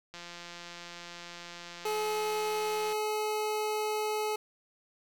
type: click train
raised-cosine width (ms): 0.2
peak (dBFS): -27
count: 483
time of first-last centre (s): 0.14-2.926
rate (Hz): 173
type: tone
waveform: 25% pulse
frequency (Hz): 427.2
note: G#4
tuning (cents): +49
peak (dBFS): -26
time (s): 1.85-4.36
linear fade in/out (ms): 5
effects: none